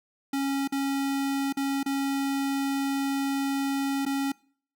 square tone with dropouts, 275.3 Hz, C#4, 12 cents flat, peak -26 dBFS, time 0.33-4.32 s, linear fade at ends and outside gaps 5 ms, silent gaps 0.676-0.722 / 1.526-1.57 / 1.831-1.86 / 4.053-4.062 s, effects noise-tail reverb RT60 0.5 s tail -24 dB re dry

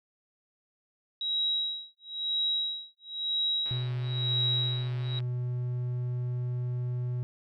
sine tone with tremolo, 3848 Hz, B7, 46 cents flat, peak -25 dBFS, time 1.21-5.19 s, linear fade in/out 2 ms, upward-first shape sine, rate 1 Hz, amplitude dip 100%
click train, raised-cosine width 0.3 ms, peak -32 dBFS, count 214, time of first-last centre 3.66-5.203 s, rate 138 Hz
triangle tone, 123.47 Hz, B2, in tune, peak -27 dBFS, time 3.71-7.23 s, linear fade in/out 0 ms
effects none

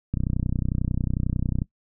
click train, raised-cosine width 5 ms, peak -12 dBFS, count 47, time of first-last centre 0.14-1.619 s, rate 31.1 Hz, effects noise-tail reverb RT60 0.1 s tail -20 dB re dry

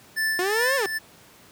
square tone with tremolo, 1760 Hz, A6, in tune, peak -22 dBFS, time 0.16-0.99 s, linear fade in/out 20 ms, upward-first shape sine, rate 2.5 Hz, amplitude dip 60%
sawtooth linear two-way sweep, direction up then down, 349.2 to 559 to 367.9 Hz, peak -19 dBFS, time 0.39-0.86 s, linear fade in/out 0 ms, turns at 0.76 s
effects pink hiss -51 dBFS RMS until 1.51 s + high-pass 100 Hz 12 dB/octave

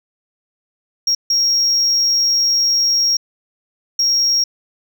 sine tone bursts at uneven times, 5590 Hz, F8, 1 cent sharp, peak -10 dBFS, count 3, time 1.07-1.15 / 1.3-3.17 / 3.99-4.44 s, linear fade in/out 5 ms, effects tanh soft clip ceiling -11 dBFS

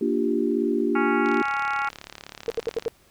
sine chord, G minor seventh, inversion first, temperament equal, 233.1 / 293.7 / 349.2 / 392 Hz, Bb3 / D4 / F4 / G4, 0 / 0 / 0 / 0 cents, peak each -26 dBFS, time 0.01-1.42 s, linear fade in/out 5 ms
harmonic tone, 277.2 Hz, C#4, in tune, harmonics 3 / 4 / 5 / 6 / 7 / 8 / 9 / 10, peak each -28 / -32 / -26 / -40 / -37 / -35 / -42 / -43 dBFS, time 0.95-1.89 s, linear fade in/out 5 ms
click train, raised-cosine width 0.2 ms, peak -20 dBFS, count 58, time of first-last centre 1.26-2.852 s, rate 35.8 Hz
sine tone bursts, 460.5 Hz, A#4, 21 cents flat, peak -21 dBFS, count 5, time 2.48-2.881 s, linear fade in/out 0 ms, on 21 ms, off 74 ms
effects pink hiss -58 dBFS RMS until 3.1 s

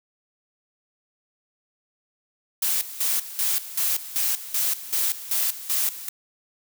blue noise with tremolo, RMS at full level -23 dBFS, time 2.62-6.09 s, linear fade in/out 5 ms, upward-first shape square, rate 2.6 Hz, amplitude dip 80%, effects none

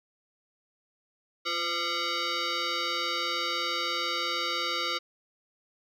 sine tone with frequency modulation, 1204 Hz, D6, 43 cents sharp, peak -26 dBFS, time 1.45-4.99 s, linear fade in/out 20 ms, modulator 857 Hz, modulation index 4.4, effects tanh soft clip ceiling -24 dBFS + 11-bit

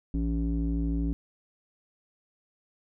square tone with low-pass filter, 56.5 Hz, A1, 47 cents sharp, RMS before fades -28 dBFS, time 0.14-1.13 s, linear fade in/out 0 ms, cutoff 260 Hz, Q 5, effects none

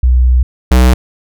sine / square tone pair in turn, 62.3 / 62.77 Hz, B1 / B1, +16 / +29 cents, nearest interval unison, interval 13 cents, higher second, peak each -5 dBFS, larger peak neither, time 0.03-0.43 / 0.71-0.94 s, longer first, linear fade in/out 5 ms, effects none

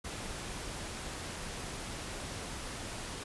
pink noise, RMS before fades -41 dBFS, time 0.04-3.24 s, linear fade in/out 10 ms, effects resampled to 24000 Hz

